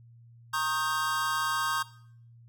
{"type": "chord", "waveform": "square", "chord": "Eb dominant seventh", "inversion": "second", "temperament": "equal with one note detuned", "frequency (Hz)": [932.3, 1087.2, 1244.5, 1568], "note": ["Bb5", "Db6", "Eb6", "G6"], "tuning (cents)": [0, -34, 0, 0], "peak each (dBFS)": [-36, -33, -34, -33], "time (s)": [0.53, 1.83], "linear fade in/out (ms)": 10, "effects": ["noise-tail reverb RT60 0.6 s tail -18 dB re dry", "added 117 Hz sine -51 dBFS peak until 2.48 s"]}